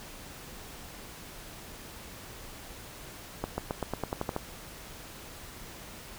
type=accelerating click train; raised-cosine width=1 ms; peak=-16 dBFS; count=10; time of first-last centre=3.44-4.364 s; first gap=140 ms; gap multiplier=0.92; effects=pink hiss -46 dBFS RMS until 6.18 s